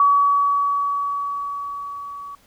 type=tone with level ramp; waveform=sine; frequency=1135 Hz; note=C#6; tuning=41 cents sharp; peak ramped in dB=-11 to -32 dBFS; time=0-2.35 s; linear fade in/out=2 ms; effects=pink hiss -56 dBFS RMS until 2.46 s